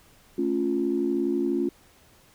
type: chord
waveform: sine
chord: A augmented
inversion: none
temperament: equal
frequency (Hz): 220 / 277.2 / 349.2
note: A3 / C#4 / E#4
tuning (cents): 0 / 0 / 0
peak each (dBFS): -30 / -26 / -25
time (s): 0.38-1.69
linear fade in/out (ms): 5
effects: tanh soft clip ceiling -13 dBFS + pink hiss -57 dBFS RMS until 2.34 s